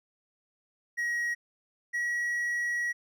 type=tone pair in turn; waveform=triangle; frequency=1900 / 1916.5 Hz; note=A#6 / A#6; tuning=+33 / +47 cents; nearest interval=unison; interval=14 cents; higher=second; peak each=-26 dBFS; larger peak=neither; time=0.97-1.35 / 1.93-2.93 s; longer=second; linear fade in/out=20 ms; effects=none